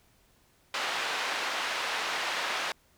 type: band-pass noise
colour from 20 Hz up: pink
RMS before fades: -32 dBFS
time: 0.74-2.72 s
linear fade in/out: 2 ms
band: 840 to 3900 Hz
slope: 12 dB/octave
effects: pink hiss -65 dBFS RMS until 2.97 s